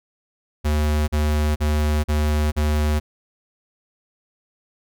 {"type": "tone bursts", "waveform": "square", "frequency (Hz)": 75.4, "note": "D2", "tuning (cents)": 46, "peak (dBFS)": -18, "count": 5, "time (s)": [0.64, 3], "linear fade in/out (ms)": 20, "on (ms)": 440, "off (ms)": 40, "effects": []}